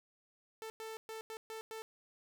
sawtooth tone bursts at uneven times, 442.7 Hz, A4, 11 cents sharp, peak -39 dBFS, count 6, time 0.62-0.7 / 0.8-0.97 / 1.09-1.21 / 1.3-1.37 / 1.5-1.61 / 1.71-1.82 s, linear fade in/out 0 ms, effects none

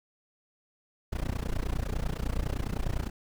brown noise with amplitude modulation, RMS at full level -27 dBFS, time 1.12-3.1 s, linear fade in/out 10 ms, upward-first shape sine, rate 29.9 Hz, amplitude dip 95%, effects none

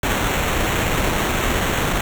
pink noise with sample-and-hold, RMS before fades -20 dBFS, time 0.03-2.01 s, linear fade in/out 2 ms, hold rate 4900 Hz, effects none

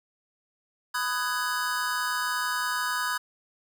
square chord, G# minor seventh, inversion first, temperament just, 996.7 / 1245.9 / 1495.1 / 1661.2 Hz, B5 / D#6 / F#6 / G#6, +16 / +2 / +18 / 0 cents, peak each -33 dBFS, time 0.94-3.18 s, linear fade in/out 10 ms, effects none

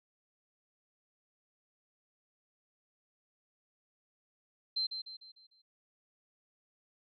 sine tone with echo, 4115 Hz, C8, 30 cents flat, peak -30 dBFS, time 4.76-4.87 s, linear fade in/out 10 ms, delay 150 ms, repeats 5, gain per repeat -7 dB, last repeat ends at 5.62 s, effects none

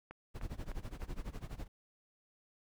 click train, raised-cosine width 0.5 ms, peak -33 dBFS, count 4, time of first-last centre 0.11-1.019 s, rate 3.3 Hz
brown noise with tremolo, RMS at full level -39 dBFS, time 0.34-1.68 s, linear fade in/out 20 ms, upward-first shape sine, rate 12 Hz, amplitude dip 90%
effects none

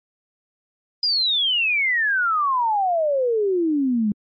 sine exponential sweep, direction down, 4993 to 201.6 Hz, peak -17 dBFS, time 1.03-4.12 s, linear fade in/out 2 ms, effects MP3 32 kbps

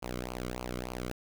sawtooth tone with flanger, 61.74 Hz, B1, in tune, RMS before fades -38 dBFS, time 0.02-1.12 s, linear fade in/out 5 ms, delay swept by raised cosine 0.54 to 1.17 ms, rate 3.4 Hz, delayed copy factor -0.9, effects 9-bit

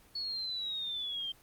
sine linear sweep, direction down, 4413 to 3136 Hz, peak -34 dBFS, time 0.15-1.32 s, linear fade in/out 5 ms, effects pink hiss -61 dBFS RMS until 1.42 s + Opus 24 kbps

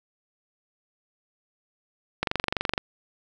click train, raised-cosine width 0.3 ms, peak -8 dBFS, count 14, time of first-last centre 2.23-2.779 s, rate 23.7 Hz, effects none

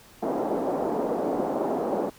white band-pass noise, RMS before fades -27 dBFS, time 0.22-2.1 s, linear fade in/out 10 ms, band 210 to 730 Hz, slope 24 dB/octave, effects pink hiss -52 dBFS RMS until 2.18 s

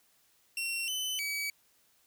sawtooth tone with pitch steps, 2728 / 3028 / 2279 Hz, F7 / F#7 / C#7, -41 / +39 / +47 cents, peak -29 dBFS, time 0.57-1.5 s, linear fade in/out 2 ms, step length 310 ms, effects white hiss -68 dBFS RMS until 2.06 s

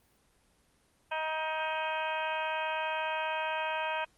harmonic tone, 314.8 Hz, D#4, 20 cents sharp, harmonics 2 / 3 / 4 / 5 / 6 / 7 / 8 / 9 / 10, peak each -37 / -34 / -44 / -38 / -47 / -48 / -38 / -49 / -45 dBFS, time 1.11-4.05 s, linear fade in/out 10 ms, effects pink hiss -68 dBFS RMS until 4.17 s + Opus 24 kbps

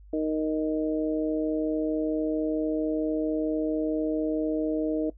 harmonic tone, 155.56 Hz, D#3, in tune, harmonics 2 / 3 / 4, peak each -26 / -30 / -32 dBFS, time 0.13-5.1 s, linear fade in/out 5 ms, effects noise-tail reverb RT60 0.1 s tail -19 dB re dry + added 50 Hz sine -47 dBFS peak until 5.17 s

